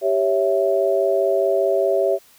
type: chord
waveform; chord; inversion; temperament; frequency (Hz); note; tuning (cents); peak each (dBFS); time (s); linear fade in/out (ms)
sine; C# diminished; second; equal; 392 / 554.4 / 659.3; G4 / C#5 / E5; 0 / 0 / 0; -20; 0.01-2.19; 50
effects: white hiss -52 dBFS RMS until 2.38 s